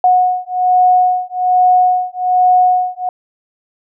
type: beating tone pair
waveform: sine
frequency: 730 / 731.2 Hz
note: F#5 / F#5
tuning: -24 / -21 cents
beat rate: 1.2 Hz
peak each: -12 dBFS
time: 0.04-3.09 s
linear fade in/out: 2 ms
effects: none